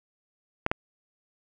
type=clicks; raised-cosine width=0.5 ms; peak=-9 dBFS; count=2; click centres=0.664 / 0.715 s; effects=none